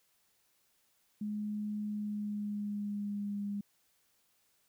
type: tone with pitch glide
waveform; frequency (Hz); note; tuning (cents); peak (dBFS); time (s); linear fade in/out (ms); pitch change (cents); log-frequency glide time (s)
sine; 209.7 to 202.8; G#3 to G#3; +17 to -41; -34; 1.21-3.61; 5; -58; 1.85-3.44
effects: white hiss -73 dBFS RMS until 4.68 s

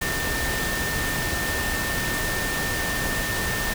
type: tone in noise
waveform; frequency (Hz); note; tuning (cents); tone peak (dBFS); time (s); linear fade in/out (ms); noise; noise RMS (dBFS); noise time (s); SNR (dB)
sine; 1800; A6; +39; -28; 0.01-3.74; 10; pink; -27; 0.01-3.74; -4
effects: none

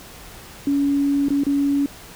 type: tone with dropouts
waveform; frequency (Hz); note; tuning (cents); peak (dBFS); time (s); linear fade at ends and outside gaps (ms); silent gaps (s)
sine; 281.9; C#4; +29; -16; 0.67-1.86; 2; 1.285-1.304 / 1.436-1.466
effects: pink hiss -41 dBFS RMS until 2.15 s

